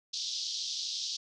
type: band-pass noise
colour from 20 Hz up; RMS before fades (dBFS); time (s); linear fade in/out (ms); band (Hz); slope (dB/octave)
white; -36; 0.13-1.17; 10; 3400 to 5800; 48
effects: none